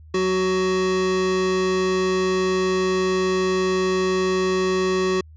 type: tone pair together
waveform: square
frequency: 185 / 373.3 Hz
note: F#3 / F#4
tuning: 0 / +15 cents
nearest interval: octave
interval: 1215 cents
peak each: -27 / -20 dBFS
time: 0.14-5.21 s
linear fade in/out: 5 ms
effects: added 78 Hz sine -42 dBFS peak until 5.36 s + resampled to 16000 Hz